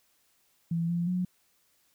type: tone with pitch steps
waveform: sine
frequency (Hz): 167.5 / 172 / 181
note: E3 / F3 / F#3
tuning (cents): +28 / -26 / -38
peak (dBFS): -26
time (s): 0.71-1.25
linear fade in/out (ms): 5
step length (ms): 180
effects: white hiss -69 dBFS RMS until 1.94 s